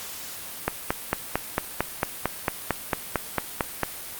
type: click train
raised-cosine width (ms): 0.5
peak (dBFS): -6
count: 15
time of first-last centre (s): 0.68-3.833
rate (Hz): 4.44
effects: white hiss -37 dBFS RMS until 4.19 s + Opus 48 kbps